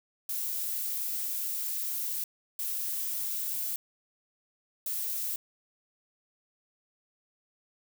violet noise bursts at uneven times, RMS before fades -33 dBFS, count 3, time 0.29-2.24 / 2.59-3.76 / 4.86-5.36 s, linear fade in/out 2 ms, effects none

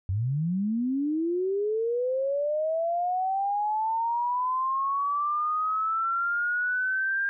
sine linear sweep, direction up, 88.7 to 1606 Hz, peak -24 dBFS, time 0.09-7.29 s, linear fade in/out 0 ms, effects none

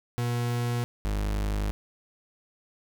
40% pulse tone pair in turn, 120.2 / 51.21 Hz, B2 / G#1, -46 / -24 cents, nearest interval octave + minor third, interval 1478 cents, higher first, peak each -25 / -25 dBFS, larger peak neither, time 0.18-0.84 / 1.05-1.71 s, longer neither, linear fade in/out 0 ms, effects none

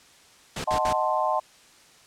pink noise bursts, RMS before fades -31 dBFS, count 3, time 0.56-0.93 s, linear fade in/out 5 ms, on 82 ms, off 62 ms
sine chord, D# diminished seventh, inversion none, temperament equal, 622.3 / 740 / 880 / 1046.5 Hz, D#5 / F#5 / A5 / C6, 0 / 0 / 0 / 0 cents, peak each -27 / -28 / -27 / -27 dBFS, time 0.67-1.4 s, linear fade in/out 10 ms
effects white hiss -54 dBFS RMS until 2.06 s + low-pass 8000 Hz 12 dB/octave

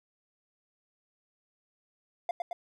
triangle tone with echo, 698.5 Hz, F5, in tune, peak -25 dBFS, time 2.29-2.31 s, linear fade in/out 2 ms, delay 110 ms, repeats 2, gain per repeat -3 dB, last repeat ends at 2.53 s, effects none

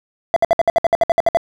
triangle tone bursts, 673 Hz, E5, 36 cents sharp, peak -7 dBFS, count 13, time 0.34-1.371 s, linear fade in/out 0 ms, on 23 ms, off 61 ms, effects none

